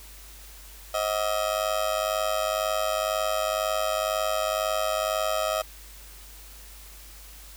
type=tone with amplitude modulation; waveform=30% pulse; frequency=634 Hz; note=D#5; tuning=32 cents sharp; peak=-18 dBFS; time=0.94-5.62 s; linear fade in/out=5 ms; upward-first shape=sine; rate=102 Hz; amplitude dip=85%; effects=added 50 Hz sine -46 dBFS peak until 7.56 s + white hiss -48 dBFS RMS until 7.56 s